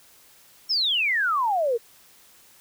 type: exponential sweep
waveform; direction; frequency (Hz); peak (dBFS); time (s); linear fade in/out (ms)
sine; down; 5490 to 443.3; -20; 0.69-1.78; 20
effects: white hiss -54 dBFS RMS until 2.6 s